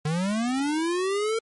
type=linear sweep; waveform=square; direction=up; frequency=146.83 to 456.9 Hz; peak=-24 dBFS; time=0.05-1.39 s; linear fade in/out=5 ms; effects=MP3 48 kbps